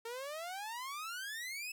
sawtooth exponential sweep, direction up, 451.1 to 2637 Hz, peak -37 dBFS, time 0.05-1.72 s, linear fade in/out 5 ms, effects none

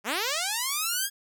5% pulse linear sweep, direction up, 185 to 1661.2 Hz, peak -15 dBFS, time 0.04-1.1 s, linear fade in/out 50 ms, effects none

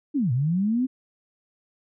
sine linear two-way sweep, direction down then up, 311.1 to 115 to 265.9 Hz, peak -20 dBFS, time 0.14-0.87 s, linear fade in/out 20 ms, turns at 0.32 s, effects none

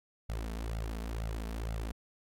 sawtooth tone with flanger, 55.4 Hz, A1, 13 cents sharp, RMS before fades -37 dBFS, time 0.29-1.92 s, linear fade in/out 5 ms, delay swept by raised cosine 1.4 to 4.6 ms, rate 2.1 Hz, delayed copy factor +0.9, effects AAC 64 kbps

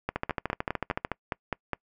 two click trains, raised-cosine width 0.5 ms, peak -13 / -13 dBFS, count 9 / 13, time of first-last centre 0.09-1.733 / 0.16-1.049 s, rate 4.87 / 13.5 Hz, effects noise-tail reverb RT60 0.1 s tail -26 dB re dry

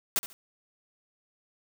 white noise with echo, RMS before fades -26 dBFS, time 0.16-0.19 s, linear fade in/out 0 ms, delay 70 ms, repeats 2, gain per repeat -13 dB, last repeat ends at 0.33 s, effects none

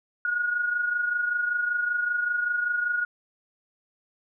sine tone pair together, 1442.8 / 1468 Hz, F#6 / F#6, -44 / -14 cents, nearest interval unison, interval 30 cents, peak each -24 / -32 dBFS, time 0.25-3.05 s, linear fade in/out 2 ms, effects none

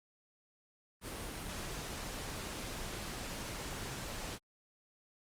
pink noise, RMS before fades -42 dBFS, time 1.01-4.39 s, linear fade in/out 50 ms, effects low-pass 12000 Hz 12 dB/octave + Opus 32 kbps

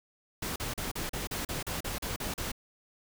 pink noise bursts, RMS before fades -35 dBFS, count 12, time 0.42-2.518 s, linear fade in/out 5 ms, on 140 ms, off 38 ms, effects none

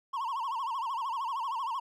triangle tone with vibrato, 1000 Hz, B5, 21 cents sharp, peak -29 dBFS, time 0.13-1.8 s, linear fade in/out 10 ms, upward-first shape sine, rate 13 Hz, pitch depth 190 cents each way, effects none

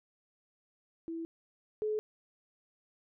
sine tone pair in turn, 329.6 / 427.7 Hz, E4 / A4, 0 / -49 cents, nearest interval perfect fourth, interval 451 cents, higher second, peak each -36 / -30 dBFS, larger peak second, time 1.08-1.25 / 1.82-1.99 s, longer neither, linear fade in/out 0 ms, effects none

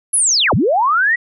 sine linear two-way sweep, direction down then up, 11090 to 77.78 to 1962 Hz, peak -11 dBFS, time 0.13-1.16 s, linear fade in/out 10 ms, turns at 0.54 s, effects none

